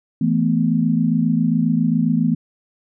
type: chord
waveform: sine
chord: E suspended fourth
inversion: none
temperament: just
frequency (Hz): 164.81 / 219.8 / 247.2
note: E3 / A3 / B3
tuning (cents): 0 / -2 / +2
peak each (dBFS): -19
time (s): 0.21-2.35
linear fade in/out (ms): 5
effects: none